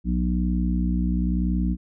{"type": "harmonic tone", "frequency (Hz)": 60.9, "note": "B1", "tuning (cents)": -24, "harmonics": [1, 3, 4, 5], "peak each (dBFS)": [-23, -24, -30, -32], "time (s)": [0.04, 1.77], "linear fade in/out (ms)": 50, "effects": []}